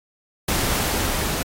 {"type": "noise with level ramp", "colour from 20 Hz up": "pink", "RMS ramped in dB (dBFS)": [-21, -26], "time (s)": [0.48, 1.43], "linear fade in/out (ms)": 5, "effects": ["AAC 48 kbps"]}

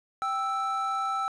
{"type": "tone pair together", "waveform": "triangle", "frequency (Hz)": [782.9, 1319], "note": ["G5", "E6"], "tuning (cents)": [-2, 1], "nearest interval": "major sixth", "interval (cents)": 903, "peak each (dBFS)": [-30, -26], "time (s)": [0.22, 1.28], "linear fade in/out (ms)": 0, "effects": ["resampled to 22050 Hz", "9-bit"]}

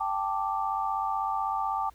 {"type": "chord", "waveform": "sine", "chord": "G suspended second", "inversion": "none", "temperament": "equal", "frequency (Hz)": [784, 880, 1174.7], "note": ["G5", "A5", "D6"], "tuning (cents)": [0, 0, 0], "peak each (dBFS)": -31, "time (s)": [0, 1.9], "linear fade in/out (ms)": 10, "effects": ["added 56 Hz sine -54 dBFS peak until 1.94 s", "pink hiss -62 dBFS RMS until 1.94 s"]}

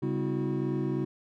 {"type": "tone cluster", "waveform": "triangle", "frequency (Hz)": [137.8, 197.8, 254.6, 323, 366.1], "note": ["C#3", "G3", "C4", "E4", "F#4"], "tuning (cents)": [-10, 16, -47, -35, -18], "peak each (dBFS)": [-30, -34, -34, -31, -32], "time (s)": [0.02, 1.05], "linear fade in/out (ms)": 10, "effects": []}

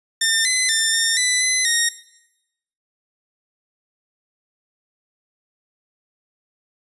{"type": "tone with pitch steps", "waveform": "10% pulse", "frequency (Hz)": [1804, 2029, 1793, 1818, 1994, 2025, 1865], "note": ["A6", "B6", "A6", "A#6", "B6", "B6", "A#6"], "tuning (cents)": [43, 46, 32, -44, 16, 43, 0], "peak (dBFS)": -7, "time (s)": [0.21, 1.89], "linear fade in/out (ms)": 5, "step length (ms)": 240, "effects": ["noise-tail reverb RT60 0.9 s tail -18 dB re dry", "resampled to 24000 Hz"]}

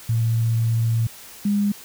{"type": "tone pair in turn", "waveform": "sine", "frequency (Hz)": [114.4, 203.8], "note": ["A#2", "G#3"], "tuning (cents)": [-32, -32], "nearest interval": "minor seventh", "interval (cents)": 1000, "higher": "second", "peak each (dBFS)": -17, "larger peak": "neither", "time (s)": [[0.09, 1.07], [1.45, 1.72]], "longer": "first", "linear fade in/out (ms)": 5, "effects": ["white hiss -42 dBFS RMS until 1.84 s"]}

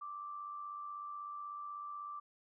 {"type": "tone with amplitude modulation", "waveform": "sine", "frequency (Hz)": 1173, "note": "D6", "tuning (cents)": -2, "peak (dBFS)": -40, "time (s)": [0.01, 2.2], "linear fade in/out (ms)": 10, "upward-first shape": "sine", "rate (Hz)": 96.2, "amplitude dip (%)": 45, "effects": []}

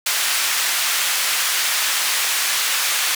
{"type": "band-pass noise", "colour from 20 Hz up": "pink", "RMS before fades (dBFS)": -20, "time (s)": [0.06, 3.15], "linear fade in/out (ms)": 5, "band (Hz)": [1600, 16000], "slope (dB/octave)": 12, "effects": []}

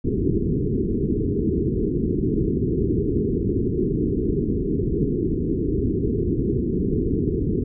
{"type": "low-pass noise", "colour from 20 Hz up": "white", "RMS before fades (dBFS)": -22, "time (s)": [0.04, 7.64], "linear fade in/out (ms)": 10, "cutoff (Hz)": 430, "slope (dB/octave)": 96, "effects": []}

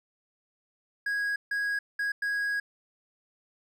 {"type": "tone bursts at uneven times", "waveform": "triangle", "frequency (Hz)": 1651, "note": "G#6", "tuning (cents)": -11, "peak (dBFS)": -25, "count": 4, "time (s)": [[1.06, 1.36], [1.51, 1.79], [1.99, 2.12], [2.22, 2.6]], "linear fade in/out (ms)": 5, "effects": []}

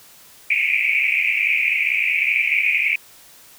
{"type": "band-pass noise", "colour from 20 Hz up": "white", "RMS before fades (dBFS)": -19, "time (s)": [0.5, 2.96], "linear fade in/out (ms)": 5, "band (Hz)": [2200, 2500], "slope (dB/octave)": 96, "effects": ["white hiss -47 dBFS RMS until 3.58 s"]}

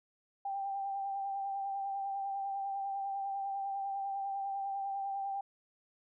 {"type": "tone with vibrato", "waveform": "sine", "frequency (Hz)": 788, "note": "G5", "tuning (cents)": 9, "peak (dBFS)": -34, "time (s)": [0.45, 5.41], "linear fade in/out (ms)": 5, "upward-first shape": "triangle", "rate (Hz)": 10, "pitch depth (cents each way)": 29, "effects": []}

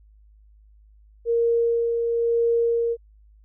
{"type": "tone with tremolo", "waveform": "sine", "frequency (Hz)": 466.2, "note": "A#4", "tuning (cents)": 0, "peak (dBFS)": -17, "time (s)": [1.25, 2.97], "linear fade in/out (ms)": 50, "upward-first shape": "sine", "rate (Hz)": 1, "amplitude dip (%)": 35, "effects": ["added 52 Hz sine -50 dBFS peak until 3.44 s"]}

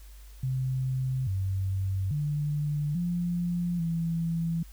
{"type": "tone with pitch steps", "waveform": "sine", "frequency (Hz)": [130.4, 95.7, 148.1, 174.5, 166.1], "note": ["C3", "G2", "D3", "F3", "E3"], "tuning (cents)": [-5, -41, 15, -1, 13], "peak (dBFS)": -26, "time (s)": [0.43, 4.63], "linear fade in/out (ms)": 5, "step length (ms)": 840, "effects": ["added 50 Hz sine -45 dBFS peak until 4.72 s", "white hiss -58 dBFS RMS until 4.72 s"]}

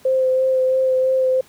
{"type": "tone with vibrato", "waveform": "sine", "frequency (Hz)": 520, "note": "C5", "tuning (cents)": -11, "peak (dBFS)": -14, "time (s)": [0.05, 1.41], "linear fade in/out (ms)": 5, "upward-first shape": "sine", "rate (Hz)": 3, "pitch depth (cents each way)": 14, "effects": ["pink hiss -50 dBFS RMS until 1.48 s", "high-pass 80 Hz 12 dB/octave"]}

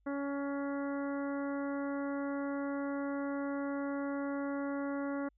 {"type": "harmonic tone", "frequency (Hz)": 280.7, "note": "C#4", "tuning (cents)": 22, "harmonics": [1, 2, 3, 4, 5, 6, 7], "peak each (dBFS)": [-35, -40, -48, -47, -47, -53, -54], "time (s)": [0.06, 5.29], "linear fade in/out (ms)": 10, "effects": ["added 50 Hz sine -69 dBFS peak until 5.37 s"]}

